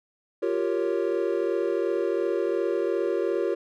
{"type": "chord", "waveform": "triangle", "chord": "G half-diminished seventh", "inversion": "third", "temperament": "equal", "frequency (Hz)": [349.2, 392, 466.2, 554.4], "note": ["F4", "G4", "Bb4", "Db5"], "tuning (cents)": [0, 0, 0, 0], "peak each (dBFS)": [-26, -26, -27, -29], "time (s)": [0.42, 3.55], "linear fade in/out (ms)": 10, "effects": []}